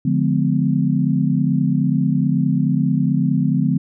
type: chord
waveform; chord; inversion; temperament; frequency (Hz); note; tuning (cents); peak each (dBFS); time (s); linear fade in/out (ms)
sine; D diminished seventh; none; just; 146.83 / 176.2 / 211.4 / 253.7; D3 / F3 / Ab3 / Cb4; 0 / +16 / +31 / +47; -19 / -20 / -22 / -20; 0.05-3.78; 5
effects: none